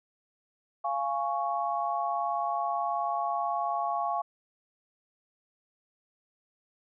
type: chord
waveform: sine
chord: Db major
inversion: first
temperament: just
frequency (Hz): 693 / 831.5 / 1108.7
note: F5 / Ab5 / Db6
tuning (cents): -14 / +2 / 0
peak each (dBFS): -31 / -32 / -32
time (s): 0.84-4.22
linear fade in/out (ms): 10
effects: none